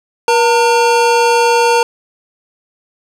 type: tone pair together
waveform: square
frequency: 476.8 / 910 Hz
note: A#4 / A#5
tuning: +39 / -42 cents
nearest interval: major seventh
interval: 1119 cents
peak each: -12 dBFS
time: 0.28-1.83 s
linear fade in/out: 2 ms
effects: low-pass 8000 Hz 12 dB/octave + 7-bit